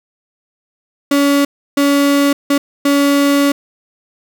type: tone bursts at uneven times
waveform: 35% pulse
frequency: 282.9 Hz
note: C#4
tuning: 35 cents sharp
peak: -8 dBFS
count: 4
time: 1.11-1.45 / 1.77-2.33 / 2.5-2.58 / 2.85-3.52 s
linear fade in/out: 5 ms
effects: none